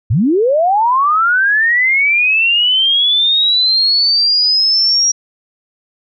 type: linear sweep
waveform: sine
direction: up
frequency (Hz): 86.1 to 5700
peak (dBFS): -9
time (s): 0.1-5.12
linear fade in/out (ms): 10
effects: none